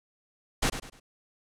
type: noise with echo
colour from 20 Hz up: pink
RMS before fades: -25 dBFS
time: 0.62-0.7 s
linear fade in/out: 10 ms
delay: 100 ms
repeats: 3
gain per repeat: -10 dB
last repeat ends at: 1 s
effects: low-pass 10000 Hz 12 dB/octave